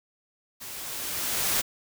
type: noise with level ramp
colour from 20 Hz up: white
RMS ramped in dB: -40 to -24 dBFS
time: 0.6-1.62 s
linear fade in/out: 20 ms
effects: none